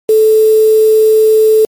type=tone with quantisation; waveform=sine; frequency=435.8 Hz; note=A4; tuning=17 cents flat; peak=-4 dBFS; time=0.09-1.65 s; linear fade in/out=2 ms; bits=4; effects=MP3 96 kbps